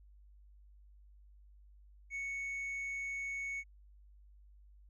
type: tone with tanh clipping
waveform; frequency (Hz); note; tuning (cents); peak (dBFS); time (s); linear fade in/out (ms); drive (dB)
sine; 2217; C#7; 0; -38; 2.1-3.64; 50; 3
effects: added 50 Hz sine -57 dBFS peak until 4.89 s